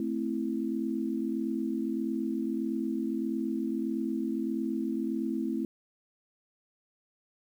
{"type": "chord", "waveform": "sine", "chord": "A minor", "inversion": "none", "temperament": "equal", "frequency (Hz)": [220, 261.6, 329.6], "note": ["A3", "C4", "E4"], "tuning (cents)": [0, 0, 0], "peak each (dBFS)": -33, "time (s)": [0, 5.65], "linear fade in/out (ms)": 2, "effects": ["10-bit"]}